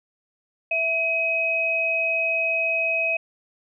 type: tone pair together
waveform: sine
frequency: 659.3 / 2534 Hz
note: E5 / D#7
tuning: 0 / +31 cents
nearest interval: octave + major seventh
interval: 2331 cents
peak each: -27 / -21 dBFS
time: 0.71-3.17 s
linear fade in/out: 5 ms
effects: none